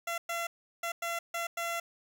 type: tone bursts at uneven times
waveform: 15% pulse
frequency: 680 Hz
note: F5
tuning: 46 cents flat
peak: -26 dBFS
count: 6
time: 0.07-0.18 / 0.29-0.47 / 0.83-0.92 / 1.02-1.19 / 1.34-1.47 / 1.57-1.8 s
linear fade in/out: 5 ms
effects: none